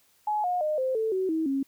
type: tone with pitch steps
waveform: sine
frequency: 845 / 718.8 / 611.5 / 520.2 / 442.5 / 376.4 / 320.2 / 272.4 Hz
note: G#5 / F5 / D#5 / C5 / A4 / F#4 / D#4 / C#4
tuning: +30 / +50 / -30 / -10 / +10 / +30 / +50 / -30 cents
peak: -24 dBFS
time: 0.27-1.63 s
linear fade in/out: 5 ms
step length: 170 ms
effects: white hiss -64 dBFS RMS until 1.67 s